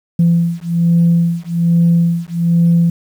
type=beating tone pair; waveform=sine; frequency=169 / 170.2 Hz; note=E3 / F3; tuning=+43 / -44 cents; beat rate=1.2 Hz; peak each=-12 dBFS; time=0.19-2.9 s; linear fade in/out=5 ms; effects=tanh soft clip ceiling -4 dBFS + 7-bit